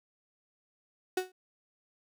35% pulse tone with exponential decay, 370 Hz, F#4, in tune, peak -23 dBFS, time 1.17-1.32 s, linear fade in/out 5 ms, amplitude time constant 32 ms, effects none

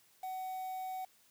triangle tone with quantisation, 750 Hz, F#5, 23 cents sharp, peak -36 dBFS, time 0.23-1.05 s, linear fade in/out 5 ms, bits 9, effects white hiss -67 dBFS RMS until 1.3 s + high-pass 60 Hz 12 dB/octave

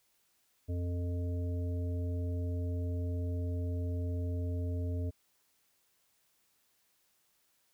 harmonic tone, 87.9 Hz, F2, 12 cents sharp, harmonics 1 / 3 / 5 / 7, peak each -32 / -42 / -46 / -49 dBFS, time 0.68-5.11 s, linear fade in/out 20 ms, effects white hiss -73 dBFS RMS until 7.73 s

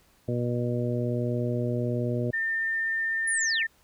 harmonic tone, 121.2 Hz, B2, 32 cents flat, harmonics 1 / 2 / 3 / 4 / 5, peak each -28 / -31 / -33 / -34 / -35 dBFS, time 0.28-2.31 s, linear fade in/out 5 ms
sine tone, 1804 Hz, A6, 43 cents sharp, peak -25 dBFS, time 2.33-3.67 s, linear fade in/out 10 ms
sine linear sweep, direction down, 10548 to 1823 Hz, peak -27 dBFS, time 3.27-3.64 s, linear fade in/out 10 ms
effects pink hiss -62 dBFS RMS until 3.83 s

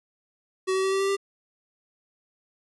square tone with pitch steps, 377.2 / 380.7 / 384.2 / 387.8 / 391.4 / 395 Hz, F#4 / F#4 / G4 / G4 / G4 / G4, +33 / +49 / -35 / -19 / -3 / +13 cents, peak -23 dBFS, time 0.67-1.168 s, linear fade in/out 20 ms, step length 83 ms, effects resampled to 24000 Hz + 10-bit

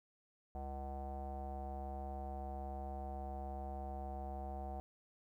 square tone with low-pass filter, 68.2 Hz, C#2, 28 cents flat, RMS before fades -44 dBFS, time 0.55-4.8 s, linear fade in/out 0 ms, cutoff 730 Hz, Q 9.2, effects 13-bit

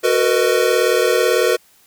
square chord, B major seventh, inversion second, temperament equal with one note detuned, 370 / 455.8 / 493.9 / 622.3 Hz, F#4 / A#4 / B4 / D#5, 0 / -39 / 0 / 0 cents, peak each -20 / -19 / -18 / -23 dBFS, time 0.03-1.57 s, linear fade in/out 20 ms, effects white hiss -53 dBFS RMS until 1.86 s

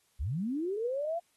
sine linear sweep, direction up, 50.8 to 698.5 Hz, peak -30 dBFS, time 0.19-1.2 s, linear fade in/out 20 ms, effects white hiss -71 dBFS RMS until 1.36 s + AAC 32 kbps

